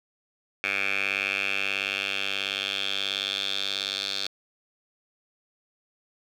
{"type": "tone with band-pass filter sweep", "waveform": "10% pulse", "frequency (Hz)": 98.5, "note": "G2", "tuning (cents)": 9, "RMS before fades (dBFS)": -29, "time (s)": [0.64, 4.27], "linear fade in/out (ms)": 0, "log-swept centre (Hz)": [2300, 4000], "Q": 5, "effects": ["9-bit"]}